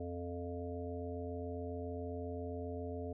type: harmonic tone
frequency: 87.31 Hz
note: F2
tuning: in tune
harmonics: 1 / 3 / 5 / 7 / 8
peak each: -43 / -45 / -44 / -48 / -51 dBFS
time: 0-3.13 s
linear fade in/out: 5 ms
effects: none